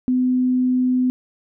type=tone; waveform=sine; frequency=253.1 Hz; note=B3; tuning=43 cents sharp; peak=-15 dBFS; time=0.08-1.1 s; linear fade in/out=0 ms; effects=none